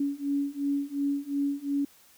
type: beating tone pair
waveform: sine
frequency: 280.8 / 283.6 Hz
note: C#4 / C#4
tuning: +22 / +40 cents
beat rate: 2.8 Hz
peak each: -30 / -29 dBFS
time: 0-1.85 s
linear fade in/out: 5 ms
effects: white hiss -58 dBFS RMS until 2.17 s